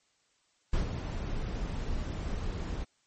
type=noise with ADSR envelope; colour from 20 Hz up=brown; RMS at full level=-27 dBFS; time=0.73-2.85 s; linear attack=6 ms; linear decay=130 ms; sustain=-7 dB; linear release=23 ms; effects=white hiss -71 dBFS RMS until 3.06 s + MP3 32 kbps